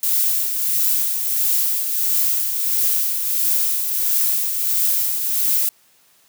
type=noise with tremolo; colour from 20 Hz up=violet; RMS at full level=-17 dBFS; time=0.03-5.69 s; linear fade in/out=2 ms; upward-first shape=triangle; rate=1.5 Hz; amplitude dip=50%; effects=white hiss -56 dBFS RMS until 6.28 s + high-pass 100 Hz 12 dB/octave